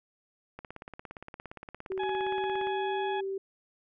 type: click train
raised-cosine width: 0.5 ms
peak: -27 dBFS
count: 37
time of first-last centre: 0.59-2.671 s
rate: 17.3 Hz
type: tone with pitch glide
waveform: sine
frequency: 379.9 to 388.1 Hz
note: F#4 to G4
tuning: +46 to -17 cents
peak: -31 dBFS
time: 1.9-3.38 s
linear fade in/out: 5 ms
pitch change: +37 cents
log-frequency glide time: 2.2-3.06 s
type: harmonic tone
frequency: 839 Hz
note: G#5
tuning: 17 cents sharp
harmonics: 1 / 2 / 3 / 4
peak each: -32 / -40 / -45 / -44 dBFS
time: 1.99-3.21 s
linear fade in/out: 10 ms
effects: none